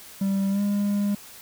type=tone with pitch glide; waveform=triangle; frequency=195.5 to 203.2 Hz; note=G3 to G#3; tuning=-4 to -38 cents; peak=-19 dBFS; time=0.21-1.15 s; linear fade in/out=5 ms; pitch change=+66 cents; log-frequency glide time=0.5-0.61 s; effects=white hiss -45 dBFS RMS until 1.41 s